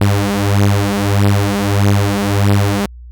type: beating tone pair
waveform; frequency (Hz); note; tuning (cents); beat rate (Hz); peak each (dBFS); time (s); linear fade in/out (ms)
sawtooth; 100 / 101.6; G2 / G#2; +35 / -38; 1.6; -10; 0.01-2.86; 5
effects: added 60 Hz sine -31 dBFS peak until 3.11 s